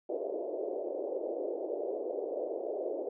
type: band-pass noise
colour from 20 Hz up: white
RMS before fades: -36 dBFS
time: 0.09-3.09 s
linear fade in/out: 5 ms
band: 340 to 610 Hz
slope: 48 dB/octave
effects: none